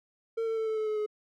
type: tone with pitch steps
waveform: triangle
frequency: 453.9 / 448.7 / 443.5 / 438.4 / 433.4 / 428.4 / 423.5 Hz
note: A#4 / A4 / A4 / A4 / A4 / A4 / G#4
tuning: -46 / +34 / +14 / -6 / -26 / -46 / +34 cents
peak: -26 dBFS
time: 0.37-1.063 s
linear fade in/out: 10 ms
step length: 99 ms
effects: none